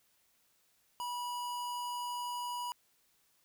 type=tone; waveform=square; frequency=974 Hz; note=B5; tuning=24 cents flat; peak=-37 dBFS; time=1-2.72 s; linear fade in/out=0 ms; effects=white hiss -72 dBFS RMS until 3.44 s